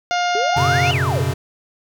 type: harmonic tone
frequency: 708 Hz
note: F5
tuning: 23 cents sharp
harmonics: 1 / 2 / 3 / 4 / 5 / 6 / 7 / 8 / 9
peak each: -18 / -24 / -28 / -30 / -32 / -34 / -35 / -36 / -37 dBFS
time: 0.11-0.91 s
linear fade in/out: 0 ms
type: exponential two-way sweep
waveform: sine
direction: up then down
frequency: 392 to 3062 to 392 Hz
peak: -21 dBFS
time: 0.35-1.22 s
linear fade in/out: 2 ms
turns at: 0.92 s
type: chord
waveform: square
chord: F# suspended fourth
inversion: none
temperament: equal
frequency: 92.5 / 123.47 / 138.59 Hz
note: F#2 / B2 / C#3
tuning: 0 / 0 / 0 cents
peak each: -24 / -23 / -22 dBFS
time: 0.56-1.34 s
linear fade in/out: 10 ms
effects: none